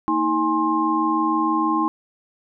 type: tone cluster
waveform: sine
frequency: 230.8 / 317.1 / 828 / 1060 Hz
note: A#3 / D#4 / G#5 / C6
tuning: -17 / +33 / -5 / +22 cents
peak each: -29 / -21 / -26 / -21 dBFS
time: 0.08-1.88 s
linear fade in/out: 0 ms
effects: none